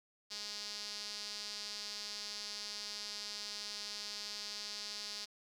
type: tone with band-pass filter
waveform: sawtooth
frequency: 207.7 Hz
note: G#3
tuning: in tune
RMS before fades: -44 dBFS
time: 0.3-5.26 s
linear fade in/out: 20 ms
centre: 4800 Hz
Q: 4.2
effects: 11-bit